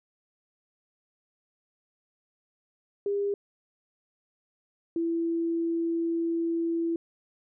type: tone pair in turn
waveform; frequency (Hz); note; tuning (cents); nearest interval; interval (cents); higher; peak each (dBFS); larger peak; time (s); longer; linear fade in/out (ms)
sine; 403.3 / 333.6; G4 / E4; +49 / +21; minor third; 328; first; -25; neither; 3.06-3.34 / 4.96-6.96; second; 2
effects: none